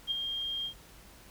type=tone with ADSR envelope; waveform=sine; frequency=3213 Hz; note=G7; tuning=42 cents sharp; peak=-26 dBFS; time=0.07-0.74 s; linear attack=41 ms; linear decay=13 ms; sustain=-6 dB; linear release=89 ms; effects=added 50 Hz sine -58 dBFS peak until 1.3 s + pink hiss -55 dBFS RMS until 1.3 s